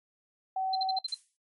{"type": "tone", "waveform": "sine", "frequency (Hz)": 760, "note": "F#5", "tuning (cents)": 46, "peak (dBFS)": -28, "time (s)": [0.56, 0.99], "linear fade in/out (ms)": 5}
{"type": "tone bursts", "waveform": "sine", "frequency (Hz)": 4098, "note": "C8", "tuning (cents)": -37, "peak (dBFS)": -29, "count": 6, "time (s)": [0.73, 1.145], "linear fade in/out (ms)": 5, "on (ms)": 25, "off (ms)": 53}
{"type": "noise with exponential decay", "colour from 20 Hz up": "violet", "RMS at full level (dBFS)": -37, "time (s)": [1.08, 1.37], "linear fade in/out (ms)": 5, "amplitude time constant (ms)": 61}
{"effects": ["noise-tail reverb RT60 0.1 s tail -17 dB re dry", "MP3 48 kbps"]}